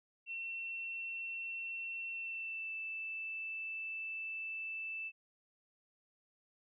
sine tone with pitch glide, 2706 to 2644 Hz, E7 to E7, +45 to +5 cents, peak -39 dBFS, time 0.26-5.12 s, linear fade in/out 50 ms, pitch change -40 cents, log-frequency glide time 2.14-2.74 s, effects none

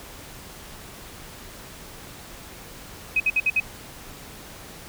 sine tone bursts, 2527 Hz, D#7, 26 cents sharp, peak -17 dBFS, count 5, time 3.16-3.601 s, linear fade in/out 5 ms, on 41 ms, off 59 ms, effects pink hiss -42 dBFS RMS until 4.88 s

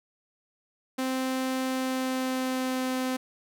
sawtooth tone with pitch glide, 260.4 to 257.6 Hz, C4 to C4, -8 to -27 cents, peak -23 dBFS, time 0.98-3.17 s, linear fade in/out 10 ms, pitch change -19 cents, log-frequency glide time 1.64-2.87 s, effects none

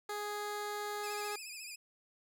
15% pulse tone, 415.3 Hz, G#4, in tune, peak -31 dBFS, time 0.09-1.36 s, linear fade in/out 5 ms
15% pulse tone with vibrato, 2500 Hz, D#7, 8 cents sharp, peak -37 dBFS, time 1.03-1.76 s, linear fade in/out 10 ms, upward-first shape sine, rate 14 Hz, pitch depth 81 cents each way
effects none

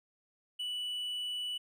triangle tone, 2960 Hz, F#7, in tune, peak -33 dBFS, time 0.59-1.58 s, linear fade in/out 10 ms, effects none

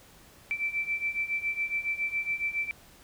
sine beating tone pair, 2328 / 2335.2 Hz, D7 / D7, -16 / -10 cents, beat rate 7.2 Hz, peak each -33 / -30 dBFS, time 0.51-2.71 s, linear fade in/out 0 ms, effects pink hiss -55 dBFS RMS until 3.03 s

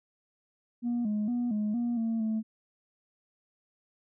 sine tone with pitch steps, 239.4 / 210.3 / 242.2 / 210.7 / 238.5 / 226.6 / 219.6 Hz, A#3 / G#3 / B3 / G#3 / A#3 / A#3 / A3, +46 / +22 / -34 / +25 / +40 / -49 / -3 cents, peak -25 dBFS, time 0.82-2.43 s, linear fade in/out 50 ms, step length 230 ms, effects tanh soft clip ceiling -25 dBFS

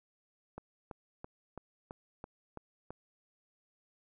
click train, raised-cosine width 1 ms, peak -29 dBFS, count 8, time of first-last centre 0.58-2.906 s, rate 3.01 Hz, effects none

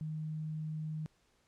sine tone, 155.56 Hz, D#3, in tune, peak -36 dBFS, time 0.01-1.06 s, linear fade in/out 0 ms, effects pink hiss -72 dBFS RMS until 1.47 s + low-pass 9000 Hz 12 dB/octave

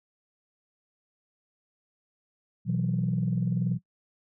sine chord, B suspended fourth, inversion none, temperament just, 123.47 / 164.63 / 185.21 Hz, B2 / E3 / F#3, 0 / -2 / +2 cents, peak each -28 dBFS, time 2.65-3.79 s, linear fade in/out 50 ms, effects noise-tail reverb RT60 0.1 s tail -21 dB re dry + tanh soft clip ceiling -17 dBFS

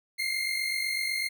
30% pulse tone pair together, 2093 / 2141 Hz, C7 / C7, 0 / +39 cents, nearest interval unison, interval 39 cents, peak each -28 dBFS, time 0.18-1.29 s, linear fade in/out 20 ms, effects none

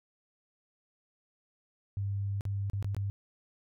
sine tone with dropouts, 99.6 Hz, G2, 28 cents sharp, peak -30 dBFS, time 1.97-3.1 s, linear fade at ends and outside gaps 0 ms, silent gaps 2.409-2.453 / 2.699-2.733 / 2.826-2.845 / 2.947-2.966 s, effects none

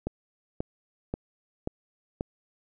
click train, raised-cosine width 2 ms, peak -16 dBFS, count 5, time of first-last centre 0.07-2.209 s, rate 1.87 Hz, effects none

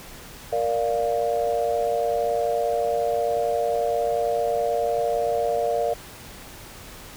sine chord, Bb major, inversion none, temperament equal, 466.2 / 587.3 / 698.5 Hz, Bb4 / D5 / F5, 0 / 0 / 0 cents, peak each -25 dBFS, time 0.52-5.94 s, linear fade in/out 10 ms, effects pink hiss -42 dBFS RMS until 7.16 s

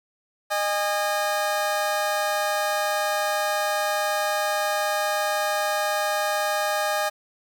25% pulse tone pair together, 613 / 818.3 Hz, D#5 / G#5, -26 / -26 cents, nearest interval perfect fourth, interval 500 cents, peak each -21 / -22 dBFS, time 0.5-7.1 s, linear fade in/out 20 ms, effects 9-bit

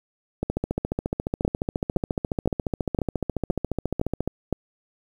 two click trains, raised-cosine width 2 ms, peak -11 / -9 dBFS, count 56 / 7, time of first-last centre 0.43-4.276 / 1.45-4.527 s, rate 14.3 / 1.95 Hz, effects 8-bit

